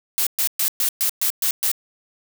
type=noise bursts; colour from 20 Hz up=blue; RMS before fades=-20 dBFS; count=8; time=0.18-1.716 s; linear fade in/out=0 ms; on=87 ms; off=120 ms; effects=none